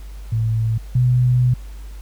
sine tone pair in turn, 112.2 / 124.66 Hz, A2 / B2, +34 / +17 cents, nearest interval major second, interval 183 cents, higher second, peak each -16 / -12 dBFS, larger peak second, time 0.32-0.78 / 0.95-1.54 s, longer second, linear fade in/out 5 ms, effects added 50 Hz sine -31 dBFS peak until 2.01 s + pink hiss -49 dBFS RMS until 2.01 s

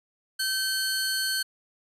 sawtooth tone pair together, 1546 / 4373 Hz, G6 / C#8, -24 / -24 cents, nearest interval octave + tritone, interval 1800 cents, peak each -25 dBFS, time 0.39-1.43 s, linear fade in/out 10 ms, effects resampled to 32000 Hz

